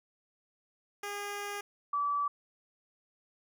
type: tone pair in turn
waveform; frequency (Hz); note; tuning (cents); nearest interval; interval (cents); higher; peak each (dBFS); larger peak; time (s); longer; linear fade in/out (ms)
10% pulse / sine; 407.6 / 1152.9; G#4 / D6; -32 / -32; octave + tritone; 1800; second; -28; neither; 1.03-1.61 / 1.93-2.28; first; 5
effects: none